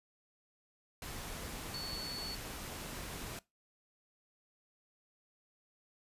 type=tone in noise; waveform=sine; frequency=4435 Hz; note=C#8; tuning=in tune; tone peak=-40 dBFS; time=1.74-2.35 s; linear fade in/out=2 ms; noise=pink; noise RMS=-44 dBFS; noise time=1.02-3.39 s; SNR=+1 dB; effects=noise-tail reverb RT60 0.2 s tail -20 dB re dry + resampled to 32000 Hz